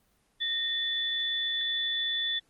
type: tone pair together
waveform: sine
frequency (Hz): 1844 / 3478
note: A#6 / A7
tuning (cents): -19 / -21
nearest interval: major seventh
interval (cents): 1098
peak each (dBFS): -35 / -28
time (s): 0.4-2.4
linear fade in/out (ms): 20
effects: pink hiss -69 dBFS RMS until 2.49 s + Opus 24 kbps